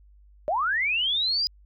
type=linear sweep; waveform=sine; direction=up; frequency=564 to 4970 Hz; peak=-22 dBFS; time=0.48-1.47 s; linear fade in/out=0 ms; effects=added 50 Hz sine -51 dBFS peak until 1.65 s